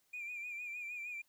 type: tone with vibrato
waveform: triangle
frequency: 2410 Hz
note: D7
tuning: 44 cents sharp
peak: -38 dBFS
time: 0.13-1.22 s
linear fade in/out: 10 ms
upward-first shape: sine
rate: 6.5 Hz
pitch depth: 54 cents each way
effects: tanh soft clip ceiling -37 dBFS + white hiss -75 dBFS RMS until 1.28 s